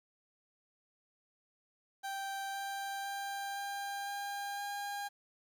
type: tone with pitch steps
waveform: 30% pulse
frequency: 784 / 789 / 794 / 799.1 / 804.2 / 809.3 Hz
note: G5 / G5 / G5 / G5 / G5 / G#5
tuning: 0 / +11 / +22 / +33 / +44 / -45 cents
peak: -35 dBFS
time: 2.03-5.09 s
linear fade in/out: 20 ms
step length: 510 ms
effects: 11-bit

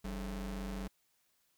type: ring-modulated tone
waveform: 45% pulse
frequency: 120.7 Hz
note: B2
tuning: 39 cents flat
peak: -35 dBFS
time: 0.04-0.88 s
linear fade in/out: 10 ms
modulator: 72.8 Hz
effects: white hiss -75 dBFS RMS until 1.57 s

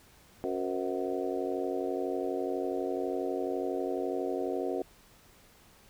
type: harmonic tone with a mistuned harmonic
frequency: 92.1 Hz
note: F#2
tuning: 7 cents flat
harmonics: 3 / 4 / 5 / 6 / 7 / 8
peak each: -37 / -34 / -36 / -39 / -39 / -41 dBFS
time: 0.44-4.82 s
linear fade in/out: 0 ms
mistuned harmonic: 6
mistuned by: -97 cents
effects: pink hiss -59 dBFS RMS until 5.89 s

